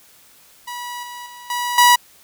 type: tone with level steps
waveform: sawtooth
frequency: 972 Hz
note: B5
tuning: 28 cents flat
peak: -24 / -28 / -33 / -17 / -5 dBFS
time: 0.67-1.96 s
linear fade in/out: 10 ms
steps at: 1.03 / 1.26 / 1.5 / 1.78 s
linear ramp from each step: 2 ms
effects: white hiss -50 dBFS RMS until 2.23 s